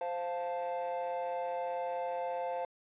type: chord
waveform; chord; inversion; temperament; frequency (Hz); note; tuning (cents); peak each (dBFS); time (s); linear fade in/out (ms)
triangle; F major; second; equal with one note detuned; 521.7 / 698.5 / 880; C5 / F5 / A5; -5 / 0 / 0; -34 / -35 / -37; 0.01-2.65; 2
effects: tanh soft clip ceiling -26 dBFS + resampled to 8000 Hz